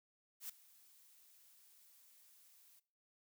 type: noise with ADSR envelope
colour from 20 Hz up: blue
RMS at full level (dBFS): -44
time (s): 0.4-2.8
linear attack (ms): 93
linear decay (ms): 6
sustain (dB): -22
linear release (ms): 12
effects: noise-tail reverb RT60 0.4 s tail -19 dB re dry